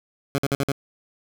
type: tone bursts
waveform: 15% pulse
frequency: 139 Hz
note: C#3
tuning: 5 cents sharp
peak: -14 dBFS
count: 5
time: 0.35-0.718 s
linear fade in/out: 0 ms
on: 32 ms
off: 52 ms
effects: none